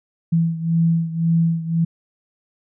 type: beating tone pair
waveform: sine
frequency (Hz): 165.2 / 167.1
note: E3 / E3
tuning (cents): +4 / +24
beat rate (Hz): 1.9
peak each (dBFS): -17 / -21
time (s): 0.32-1.85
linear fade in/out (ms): 10
effects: none